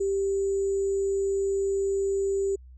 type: tone with sample-and-hold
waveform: sine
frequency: 392 Hz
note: G4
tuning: in tune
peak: -23 dBFS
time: 0-2.56 s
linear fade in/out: 10 ms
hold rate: 7350 Hz
effects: added 63 Hz sine -45 dBFS peak until 2.77 s + resampled to 22050 Hz